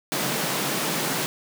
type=high-pass noise; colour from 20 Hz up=pink; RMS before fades=-26 dBFS; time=0.12-1.26 s; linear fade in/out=0 ms; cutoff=130 Hz; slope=96 dB/octave; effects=none